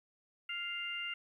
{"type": "harmonic tone", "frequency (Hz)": 698.5, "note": "F5", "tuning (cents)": 0, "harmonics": [2, 3, 4], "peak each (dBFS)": [-45, -42, -39], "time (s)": [0.49, 1.14], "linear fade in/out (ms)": 5, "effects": ["12-bit"]}